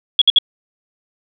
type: tone bursts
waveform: sine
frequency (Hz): 3347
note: G#7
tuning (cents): +13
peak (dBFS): -6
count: 3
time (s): 0.19-0.386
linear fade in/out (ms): 2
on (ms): 26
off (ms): 59
effects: none